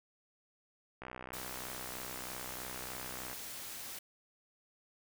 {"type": "click train", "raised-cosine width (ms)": 0.5, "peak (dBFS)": -29, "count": 147, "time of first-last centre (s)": [1.02, 3.33], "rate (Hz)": 63.2}
{"type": "noise", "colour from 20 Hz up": "white", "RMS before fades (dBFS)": -45, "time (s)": [1.33, 3.99], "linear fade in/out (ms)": 5}
{"effects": []}